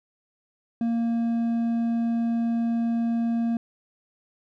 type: tone with hard clipping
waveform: triangle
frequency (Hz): 231.9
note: A#3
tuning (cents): -9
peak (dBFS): -23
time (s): 0.81-3.57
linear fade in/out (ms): 2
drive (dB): 7
effects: none